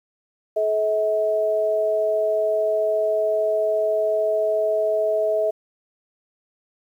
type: tone pair together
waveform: sine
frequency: 428.8 / 642.5 Hz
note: A4 / E5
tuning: -45 / -45 cents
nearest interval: perfect fifth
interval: 700 cents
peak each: -24 / -19 dBFS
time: 0.56-5.51 s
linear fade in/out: 10 ms
effects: 9-bit